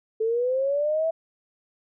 sine linear sweep, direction up, 434.9 to 659.3 Hz, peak -21 dBFS, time 0.2-1.11 s, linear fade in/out 10 ms, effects none

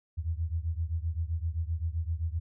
sine beating tone pair, 79.5 / 87.2 Hz, D#2 / F2, +38 / -2 cents, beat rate 7.7 Hz, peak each -31 / -33 dBFS, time 0.17-2.4 s, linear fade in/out 20 ms, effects none

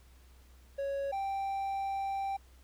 triangle tone pair in turn, 554.4 / 784 Hz, C#5 / G5, 0 / 0 cents, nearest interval tritone, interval 600 cents, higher second, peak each -30 / -30 dBFS, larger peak neither, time 0.78-1.12 / 1.12-2.37 s, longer second, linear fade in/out 10 ms, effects added 63 Hz sine -56 dBFS peak until 2.63 s + pink hiss -65 dBFS RMS until 2.63 s

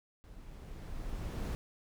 brown noise with level ramp, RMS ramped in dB -52 to -34 dBFS, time 0.24-1.55 s, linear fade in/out 0 ms, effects none

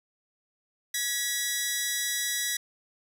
10% pulse tone pair together, 1675 / 1945 Hz, G#6 / B6, +14 / -27 cents, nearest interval minor third, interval 259 cents, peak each -26 / -19 dBFS, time 0.94-2.57 s, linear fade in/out 5 ms, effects none

